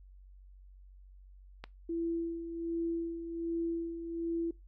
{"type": "click", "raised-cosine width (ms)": 0.3, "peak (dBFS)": -26, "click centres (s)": 1.64}
{"type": "tone with tremolo", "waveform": "sine", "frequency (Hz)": 334.5, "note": "E4", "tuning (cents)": 25, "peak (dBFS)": -30, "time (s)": [1.89, 4.51], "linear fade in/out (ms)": 5, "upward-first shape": "sine", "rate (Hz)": 1.3, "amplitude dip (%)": 60}
{"effects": ["noise-tail reverb RT60 0.2 s tail -22 dB re dry", "added 47 Hz sine -52 dBFS peak until 4.67 s"]}